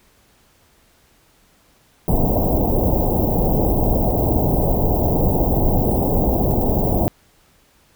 pink band-stop noise, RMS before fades -17 dBFS, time 2.08-7.08 s, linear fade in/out 0 ms, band 820 to 16000 Hz, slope 48 dB/octave, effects pink hiss -56 dBFS RMS until 7.95 s

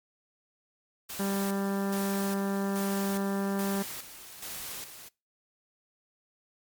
white noise with tremolo, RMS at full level -39 dBFS, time 1.09-5.09 s, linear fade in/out 10 ms, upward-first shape square, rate 1.2 Hz, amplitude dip 60%
harmonic tone, 197.2 Hz, G3, 11 cents sharp, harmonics 1 / 2 / 3 / 4 / 5 / 6 / 7 / 8 / 9, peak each -29 / -35 / -39 / -41 / -43 / -45 / -46 / -47 / -48 dBFS, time 1.19-3.83 s, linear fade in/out 10 ms
effects noise-tail reverb RT60 0.3 s tail -25 dB re dry + MP3 96 kbps

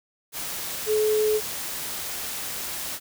sine tone in noise, 428.8 Hz, A4, 45 cents flat, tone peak -19 dBFS, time 0.86-1.41 s, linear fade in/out 50 ms, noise white, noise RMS -32 dBFS, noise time 0.32-3 s, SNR +10 dB, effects none

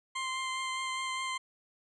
20% pulse tone with vibrato, 1046.5 Hz, C6, in tune, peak -28 dBFS, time 0.15-1.38 s, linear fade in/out 10 ms, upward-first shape triangle, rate 4.9 Hz, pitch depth 15 cents each way, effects resampled to 22050 Hz

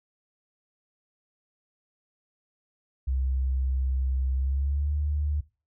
sine tone with pitch glide, 65.41 to 73.85 Hz, C2 to D2, 0 to +10 cents, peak -24 dBFS, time 3.07-5.41 s, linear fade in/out 10 ms, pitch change +210 cents, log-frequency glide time 4.35-4.93 s, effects noise-tail reverb RT60 0.3 s tail -19 dB re dry

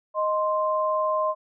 sine tone pair together, 622.3 / 1046.5 Hz, D#5 / C6, 0 / 0 cents, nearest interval major sixth, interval 900 cents, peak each -24 dBFS, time 0.14-1.35 s, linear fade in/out 50 ms, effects none

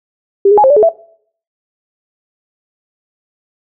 sine tone with pitch steps, 396.3 / 415.6 / 838 / 531 / 583 / 426 / 663 Hz, G4 / G#4 / G#5 / C5 / D5 / G#4 / E5, +19 / +1 / +15 / +25 / -13 / +44 / +10 cents, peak -4 dBFS, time 0.45-0.891 s, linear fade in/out 5 ms, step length 63 ms, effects noise-tail reverb RT60 0.6 s tail -22 dB re dry

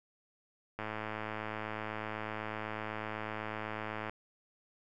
click train, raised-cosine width 0.5 ms, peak -23 dBFS, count 358, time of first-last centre 0.79-4.096 s, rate 108 Hz, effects none

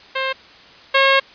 10% pulse tone pair in turn, 530 / 542.4 Hz, C5 / C#5, +22 / -38 cents, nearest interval unison, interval 40 cents, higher second, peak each -11 / -3 dBFS, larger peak second, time 0.15-0.33 / 0.94-1.2 s, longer second, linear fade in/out 10 ms, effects white hiss -44 dBFS RMS until 1.34 s + resampled to 11025 Hz

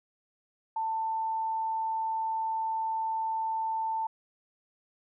sine tone, 890 Hz, A5, 20 cents sharp, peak -28 dBFS, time 0.76-4.07 s, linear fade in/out 5 ms, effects none

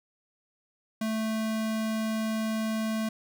square tone, 220 Hz, A3, in tune, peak -28 dBFS, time 1.01-3.09 s, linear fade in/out 5 ms, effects none

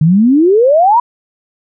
sine exponential sweep, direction up, 148.2 to 995 Hz, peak -5 dBFS, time 0.01-1 s, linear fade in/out 5 ms, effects none

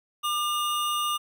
square tone pair together, 1199 / 2847 Hz, D6 / F7, +36 / +33 cents, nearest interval octave + minor third, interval 1497 cents, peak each -27 / -31 dBFS, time 0.23-1.18 s, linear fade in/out 20 ms, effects none

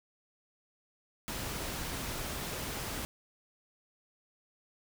pink noise, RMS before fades -38 dBFS, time 1.28-3.05 s, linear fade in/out 0 ms, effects none

